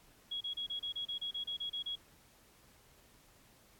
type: tone bursts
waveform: sine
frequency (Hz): 3322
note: G#7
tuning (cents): 0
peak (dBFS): -36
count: 13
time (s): 0.31-1.957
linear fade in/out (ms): 10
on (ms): 99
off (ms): 30
effects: pink hiss -64 dBFS RMS until 3.79 s + AAC 64 kbps